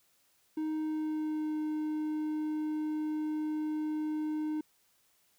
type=tone with pitch glide; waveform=triangle; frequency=311.5 to 307 Hz; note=D#4 to D#4; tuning=+2 to -23 cents; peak=-29 dBFS; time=0.57-4.61 s; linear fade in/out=5 ms; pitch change=-25 cents; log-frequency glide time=0.72-1.59 s; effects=white hiss -70 dBFS RMS until 5.38 s